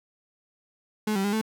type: tone with pitch steps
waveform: 35% pulse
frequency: 213.8 / 194.1 / 203.3 / 219.4 Hz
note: A3 / G3 / G#3 / A3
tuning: -49 / -17 / -37 / -5 cents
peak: -22 dBFS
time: 1.07-1.414 s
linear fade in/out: 5 ms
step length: 86 ms
effects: none